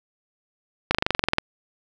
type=slowing click train; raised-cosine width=0.3 ms; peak=-3 dBFS; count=12; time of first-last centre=0.91-1.384 s; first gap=37 ms; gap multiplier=1.03; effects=none